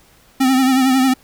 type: tone with vibrato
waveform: square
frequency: 261.6 Hz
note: C4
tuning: in tune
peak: -12 dBFS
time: 0.4-1.14 s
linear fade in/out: 10 ms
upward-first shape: triangle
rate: 11 Hz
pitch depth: 61 cents each way
effects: pink hiss -51 dBFS RMS until 1.23 s